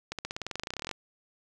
accelerating click train, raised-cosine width 0.2 ms, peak -17 dBFS, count 21, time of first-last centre 0.12-0.913 s, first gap 67 ms, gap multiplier 0.94, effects none

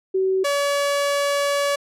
sine / sawtooth tone pair in turn, 379.5 / 568.6 Hz, F#4 / C#5, +44 / +44 cents, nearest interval perfect fifth, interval 700 cents, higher second, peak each -17 / -15 dBFS, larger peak second, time 0.14-0.44 / 0.44-1.76 s, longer second, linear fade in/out 10 ms, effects low-pass 11000 Hz 12 dB/octave

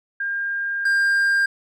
sine / triangle tone pair in turn, 1606 / 1600.3 Hz, G6 / G6, +41 / +35 cents, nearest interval unison, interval 6 cents, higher first, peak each -22 / -14 dBFS, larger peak second, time 0.2-0.85 / 0.85-1.46 s, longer first, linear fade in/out 5 ms, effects none

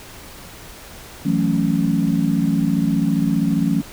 sine chord, F# minor seventh, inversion third, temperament equal, 164.81 / 185 / 220 / 277.2 Hz, E3 / F#3 / A3 / C#4, 0 / 0 / 0 / 0 cents, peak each -21 dBFS, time 1.25-3.82 s, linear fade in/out 10 ms, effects pink hiss -39 dBFS RMS until 3.92 s

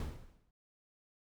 brown noise with exponential decay, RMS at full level -36 dBFS, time 0-0.51 s, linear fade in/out 2 ms, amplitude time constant 110 ms, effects none

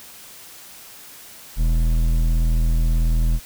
sine tone with hard clipping, 40.79 Hz, E1, 17 cents flat, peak -17 dBFS, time 1.56-3.4 s, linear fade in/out 50 ms, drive 10 dB, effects white hiss -42 dBFS RMS until 3.45 s

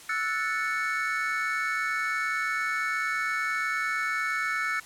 triangle chord, F# minor seventh, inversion third, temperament equal with one note detuned, 1318.5 / 1467.2 / 1760 / 2217 Hz, E6 / F#6 / A6 / C#7, 0 / -15 / 0 / 0 cents, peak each -30 / -31 / -30 / -30 dBFS, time 0.09-4.8 s, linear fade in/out 5 ms, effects white hiss -48 dBFS RMS until 4.85 s + low-pass 11000 Hz 12 dB/octave

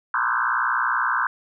sine tone with frequency modulation, 1278 Hz, D#6, 46 cents sharp, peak -19 dBFS, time 0.14-1.27 s, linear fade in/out 2 ms, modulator 60.3 Hz, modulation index 5.3, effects none

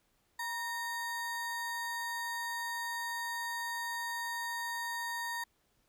square ring-modulated tone, 1396.9 Hz, F6, in tune, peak -33 dBFS, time 0.39-5.44 s, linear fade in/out 5 ms, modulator 444 Hz, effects pink hiss -74 dBFS RMS until 5.88 s

